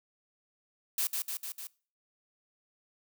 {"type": "noise with echo", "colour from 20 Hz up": "blue", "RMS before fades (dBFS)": -30, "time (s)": [0.98, 1.07], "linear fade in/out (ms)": 2, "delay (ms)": 150, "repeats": 4, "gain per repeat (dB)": -3, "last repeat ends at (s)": 1.67, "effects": ["noise-tail reverb RT60 0.4 s tail -22 dB re dry"]}